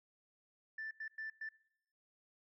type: tone bursts at uneven times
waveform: sine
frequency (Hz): 1766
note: A6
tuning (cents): +6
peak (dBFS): -40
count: 4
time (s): 0.78-0.91 / 1-1.08 / 1.18-1.3 / 1.41-1.49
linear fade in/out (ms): 5
effects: noise-tail reverb RT60 0.8 s tail -24 dB re dry + tanh soft clip ceiling -37 dBFS